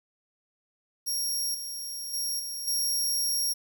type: tone with level steps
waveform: 20% pulse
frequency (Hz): 5588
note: F8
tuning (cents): 0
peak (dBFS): -22 / -29 / -23 / -28 / -20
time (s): 1.06-3.54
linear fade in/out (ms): 20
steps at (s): 1.54 / 2.13 / 2.39 / 2.67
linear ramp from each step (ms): 10
effects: 10-bit